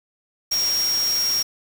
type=tone in noise; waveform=sine; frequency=5588 Hz; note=F8; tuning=in tune; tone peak=-19 dBFS; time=0.51-1.43 s; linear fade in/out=10 ms; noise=white; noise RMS=-30 dBFS; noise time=0.51-1.43 s; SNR=+8 dB; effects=none